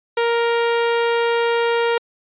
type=tone; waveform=sawtooth; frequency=467.6 Hz; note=A#4; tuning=5 cents sharp; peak=-12 dBFS; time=0.17-1.98 s; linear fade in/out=5 ms; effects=resampled to 8000 Hz